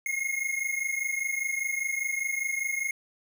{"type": "tone pair together", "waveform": "square", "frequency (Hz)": [2139, 2164], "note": ["C7", "C#7"], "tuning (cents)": [38, -42], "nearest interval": "unison", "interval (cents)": 20, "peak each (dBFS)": [-32, -31], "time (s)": [0.06, 2.91], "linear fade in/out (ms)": 2, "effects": []}